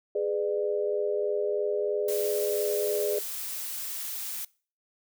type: chord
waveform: sine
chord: G# diminished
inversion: none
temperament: just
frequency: 415.3 / 498.4 / 598 Hz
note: G#4 / B4 / D5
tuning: 0 / +16 / +31 cents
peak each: -27 / -33 / -31 dBFS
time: 0.15-3.19 s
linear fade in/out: 5 ms
type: noise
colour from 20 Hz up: blue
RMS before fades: -35 dBFS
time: 2.08-4.45 s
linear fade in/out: 5 ms
effects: noise-tail reverb RT60 0.4 s tail -23 dB re dry